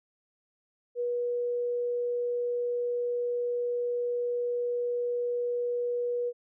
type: tone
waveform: sine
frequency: 484 Hz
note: B4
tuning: 35 cents flat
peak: -27 dBFS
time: 0.95-6.33 s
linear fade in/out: 50 ms
effects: none